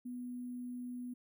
sine tone with sample-and-hold, 246.9 Hz, B3, in tune, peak -40 dBFS, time 0.05-1.14 s, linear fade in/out 10 ms, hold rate 11025 Hz, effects none

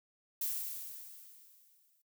violet noise with exponential decay, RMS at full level -34 dBFS, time 0.41-2.02 s, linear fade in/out 5 ms, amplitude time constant 350 ms, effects noise-tail reverb RT60 0.1 s tail -20 dB re dry

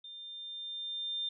sine tone with level ramp, 3600 Hz, A7, 39 cents sharp, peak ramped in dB -45 to -32 dBFS, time 0.04-1.29 s, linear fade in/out 5 ms, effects none

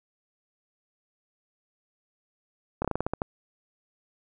slowing click train, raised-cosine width 1 ms, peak -13 dBFS, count 9, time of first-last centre 2.82-3.219 s, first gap 26 ms, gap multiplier 1.18, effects none

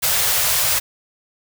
white band-stop noise, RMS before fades -18 dBFS, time 0.02-0.8 s, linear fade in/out 20 ms, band 170 to 450 Hz, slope 48 dB/octave, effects none

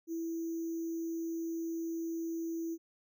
sine tone with sample-and-hold, 330.9 Hz, E4, 7 cents sharp, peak -34 dBFS, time 0.07-2.78 s, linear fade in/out 50 ms, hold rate 6300 Hz, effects none

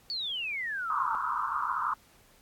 sine exponential sweep, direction down, 4576 to 866 Hz, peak -31 dBFS, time 0.1-1.15 s, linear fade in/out 0 ms
pink band-pass noise, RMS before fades -31 dBFS, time 0.9-1.94 s, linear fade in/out 2 ms, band 950 to 1400 Hz, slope 96 dB/octave
effects pink hiss -61 dBFS RMS until 2.41 s + AAC 64 kbps

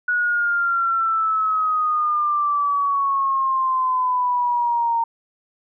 sine exponential sweep, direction down, 1466 to 920 Hz, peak -17 dBFS, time 0.08-5.04 s, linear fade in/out 5 ms, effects none

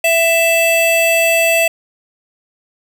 square tone pair together, 663.3 / 2646 Hz, E5 / E7, +11 / +6 cents, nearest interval 2 octaves, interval 2395 cents, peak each -14 dBFS, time 0.04-1.68 s, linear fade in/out 5 ms, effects none

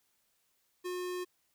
square tone, 360 Hz, F#4, 47 cents flat, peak -36 dBFS, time 0.84-1.25 s, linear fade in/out 20 ms, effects white hiss -75 dBFS RMS until 1.54 s

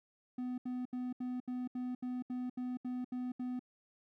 triangle tone bursts, 250 Hz, B3, 21 cents sharp, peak -34 dBFS, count 12, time 0.38-3.594 s, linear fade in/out 5 ms, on 200 ms, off 74 ms, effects none

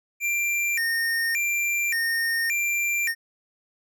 square tone with vibrato, 2086 Hz, C7, 6 cents flat, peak -23 dBFS, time 0.2-3.15 s, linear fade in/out 50 ms, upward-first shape square, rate 0.87 Hz, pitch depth 220 cents each way, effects none

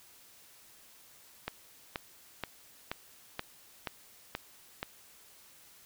click train, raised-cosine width 0.3 ms, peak -18 dBFS, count 8, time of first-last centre 1.48-4.829 s, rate 2.09 Hz, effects white hiss -58 dBFS RMS until 5.85 s

